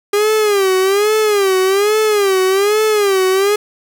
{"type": "tone with vibrato", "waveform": "45% pulse", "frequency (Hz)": 403.1, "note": "G4", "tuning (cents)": 48, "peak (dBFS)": -11, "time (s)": [0.13, 3.56], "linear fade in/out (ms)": 5, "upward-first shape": "sine", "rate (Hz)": 1.2, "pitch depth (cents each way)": 130, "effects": ["7-bit"]}